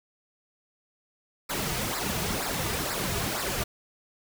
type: noise with flanger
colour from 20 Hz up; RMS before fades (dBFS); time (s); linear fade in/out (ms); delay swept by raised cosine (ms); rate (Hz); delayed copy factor
pink; -30; 1.49-3.64; 10; 0.31 to 3.81; 2.1; -0.7
effects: none